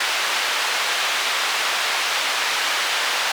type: band-pass noise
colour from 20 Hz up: white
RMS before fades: -22 dBFS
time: 0-3.32 s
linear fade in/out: 5 ms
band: 740 to 3400 Hz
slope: 12 dB/octave
effects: none